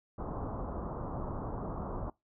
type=low-pass noise; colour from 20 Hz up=pink; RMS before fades=-38 dBFS; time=0.18-2.1 s; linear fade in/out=5 ms; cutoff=1200 Hz; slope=48 dB/octave; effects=noise-tail reverb RT60 0.2 s tail -23 dB re dry